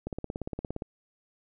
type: click train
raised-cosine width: 2 ms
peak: -20 dBFS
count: 14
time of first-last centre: 0.07-0.821 s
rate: 17.3 Hz
effects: none